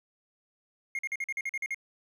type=tone bursts; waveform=triangle; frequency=2140 Hz; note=C7; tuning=38 cents sharp; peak=-28 dBFS; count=10; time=0.95-1.745 s; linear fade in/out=2 ms; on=39 ms; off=45 ms; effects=none